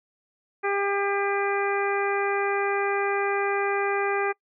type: harmonic tone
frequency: 400 Hz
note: G4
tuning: 35 cents sharp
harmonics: 1 / 2 / 3 / 4 / 5 / 6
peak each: -26 / -29 / -31 / -32 / -33 / -34 dBFS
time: 0.63-4.33 s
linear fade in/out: 20 ms
effects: noise-tail reverb RT60 0.1 s tail -25 dB re dry